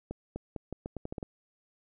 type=accelerating click train; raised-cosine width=2 ms; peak=-23 dBFS; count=10; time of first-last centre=0.11-1.228 s; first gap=250 ms; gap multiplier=0.81; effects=none